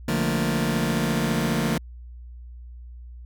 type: chord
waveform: sawtooth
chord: Bb major seventh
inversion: first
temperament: just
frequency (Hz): 145.68 / 174.81 / 218.5 / 233.1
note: D3 / F3 / A3 / Bb3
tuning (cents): -14 / +2 / -12 / 0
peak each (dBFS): -23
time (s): 0.08-1.78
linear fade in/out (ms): 5
effects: added 60 Hz sine -38 dBFS peak until 3.25 s